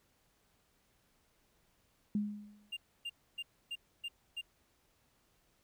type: tone with exponential decay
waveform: sine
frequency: 207.7 Hz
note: G#3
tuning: in tune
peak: -28 dBFS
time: 2.15-2.71 s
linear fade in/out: 2 ms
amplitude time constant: 120 ms
type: tone bursts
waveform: triangle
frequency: 2799 Hz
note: F7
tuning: 3 cents sharp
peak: -36 dBFS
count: 6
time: 2.72-4.414 s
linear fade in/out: 10 ms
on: 49 ms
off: 280 ms
effects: pink hiss -73 dBFS RMS until 5.63 s